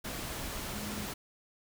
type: tone in noise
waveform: sine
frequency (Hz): 209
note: G#3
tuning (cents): +11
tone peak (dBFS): -40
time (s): 0.73-1.06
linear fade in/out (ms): 10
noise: pink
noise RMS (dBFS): -39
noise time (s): 0.04-1.14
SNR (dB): -4
effects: none